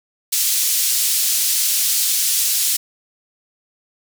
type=band-pass noise; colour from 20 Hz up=white; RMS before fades=-18 dBFS; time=0.32-2.77 s; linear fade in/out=10 ms; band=4000 to 14000 Hz; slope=12 dB/octave; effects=none